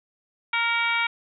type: harmonic tone with a mistuned harmonic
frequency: 466.2 Hz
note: A#4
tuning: in tune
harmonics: 2 / 3 / 4 / 5 / 6 / 7 / 8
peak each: -29 / -27 / -33 / -24 / -35 / -34 / -35 dBFS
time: 0.53-1.07 s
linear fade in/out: 5 ms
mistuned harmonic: 5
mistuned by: -26 cents
effects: none